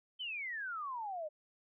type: exponential sweep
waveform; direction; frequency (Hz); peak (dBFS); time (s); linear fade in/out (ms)
sine; down; 3136 to 591; -38; 0.19-1.29; 20
effects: none